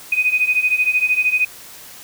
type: beating tone pair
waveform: sine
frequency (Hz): 2489 / 2502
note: D#7 / D#7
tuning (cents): 0 / +9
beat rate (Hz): 13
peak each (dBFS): -19 / -16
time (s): 0.12-1.45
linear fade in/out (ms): 5
effects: white hiss -39 dBFS RMS until 2.03 s